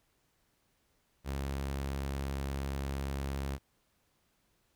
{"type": "tone", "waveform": "sawtooth", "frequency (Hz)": 68.6, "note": "C#2", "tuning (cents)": -17, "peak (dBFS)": -30, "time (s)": [1.24, 3.59], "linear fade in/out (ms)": 50, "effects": ["pink hiss -74 dBFS RMS until 4.75 s"]}